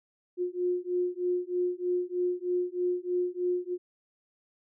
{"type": "beating tone pair", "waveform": "sine", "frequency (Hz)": [356.5, 359.7], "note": ["F4", "F#4"], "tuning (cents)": [36, -49], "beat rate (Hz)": 3.2, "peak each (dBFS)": -30, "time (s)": [0.37, 3.78], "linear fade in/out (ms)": 50, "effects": []}